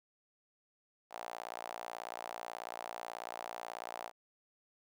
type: tone with high-pass filter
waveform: sawtooth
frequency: 58.27 Hz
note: A#1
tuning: in tune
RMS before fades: -45 dBFS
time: 1.1-4.12 s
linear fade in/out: 50 ms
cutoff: 740 Hz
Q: 3.2
effects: none